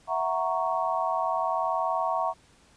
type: chord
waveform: sine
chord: F# dominant seventh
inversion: third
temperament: equal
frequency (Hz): 659.3 / 740 / 932.3 / 1108.7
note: E5 / F#5 / A#5 / C#6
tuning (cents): 0 / 0 / 0 / 0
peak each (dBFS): -30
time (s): 0.07-2.34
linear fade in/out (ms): 50
effects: pink hiss -59 dBFS RMS until 2.76 s + resampled to 22050 Hz